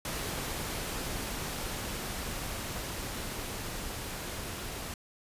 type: noise with level ramp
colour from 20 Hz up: pink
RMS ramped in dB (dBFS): -35 to -39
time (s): 0.05-4.94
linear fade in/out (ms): 2
effects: resampled to 32000 Hz